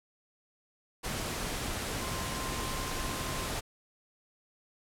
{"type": "tone in noise", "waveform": "sine", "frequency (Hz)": 1046.5, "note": "C6", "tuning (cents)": 0, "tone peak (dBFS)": -42, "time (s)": [2, 3.48], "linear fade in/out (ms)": 20, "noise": "pink", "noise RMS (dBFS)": -35, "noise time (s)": [1.03, 3.61], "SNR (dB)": -10, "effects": ["low-pass 12000 Hz 12 dB/octave"]}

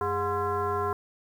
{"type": "tone with frequency modulation", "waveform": "sine", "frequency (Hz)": 725, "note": "F#5", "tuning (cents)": -35, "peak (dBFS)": -25, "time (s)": [0.01, 0.93], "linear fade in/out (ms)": 2, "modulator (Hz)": 316, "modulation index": 1.8, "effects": ["9-bit"]}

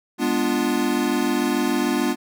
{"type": "chord", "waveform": "square", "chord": "G# diminished seventh", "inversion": "none", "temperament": "equal with one note detuned", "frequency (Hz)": [206.7, 246.9, 293.7, 349.2], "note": ["G#3", "B3", "D4", "F4"], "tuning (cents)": [-8, 0, 0, 0], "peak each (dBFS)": [-29, -24, -25, -26], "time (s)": [0.18, 2.16], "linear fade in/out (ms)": 50, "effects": []}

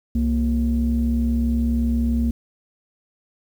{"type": "tone pair together", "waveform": "sine", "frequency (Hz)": [65.41, 233.1], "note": ["C2", "A#3"], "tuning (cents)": [0, 0], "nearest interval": "octave + minor seventh", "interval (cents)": 2200, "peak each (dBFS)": -19, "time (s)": [0.15, 2.31], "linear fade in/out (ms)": 5, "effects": ["tanh soft clip ceiling -12 dBFS", "8-bit"]}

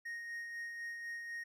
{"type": "tone with tremolo", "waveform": "triangle", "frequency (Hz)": 1864.7, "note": "A#6", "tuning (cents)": 0, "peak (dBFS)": -38, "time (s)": [0.05, 1.44], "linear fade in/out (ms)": 10, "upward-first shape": "sine", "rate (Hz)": 4, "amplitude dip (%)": 35, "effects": []}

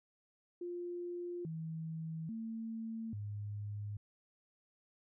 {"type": "tone with pitch steps", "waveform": "sine", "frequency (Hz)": [350.8, 161.1, 224.8, 103.4], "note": ["F4", "E3", "A3", "G#2"], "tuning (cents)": [8, -39, 37, -7], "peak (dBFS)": -39, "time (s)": [0.61, 3.97], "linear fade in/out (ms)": 5, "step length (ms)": 840, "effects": []}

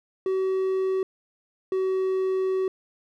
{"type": "tone pair in turn", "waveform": "triangle", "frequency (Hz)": [379.3, 377.9], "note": ["F#4", "F#4"], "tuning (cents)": [43, 37], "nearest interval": "unison", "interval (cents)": 6, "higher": "first", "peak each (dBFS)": [-20, -20], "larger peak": "neither", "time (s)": [[0.26, 1.03], [1.72, 2.68]], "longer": "second", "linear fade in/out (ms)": 2, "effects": []}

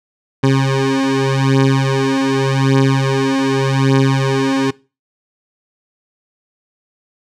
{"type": "beating tone pair", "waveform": "20% pulse", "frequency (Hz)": [134.4, 135.25], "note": ["C3", "C#3"], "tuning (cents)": [47, -42], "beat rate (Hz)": 0.85, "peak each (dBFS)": -10, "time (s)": [0.43, 4.71], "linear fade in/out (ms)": 10, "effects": ["noise-tail reverb RT60 0.3 s tail -21 dB re dry", "low-pass 6000 Hz 12 dB/octave"]}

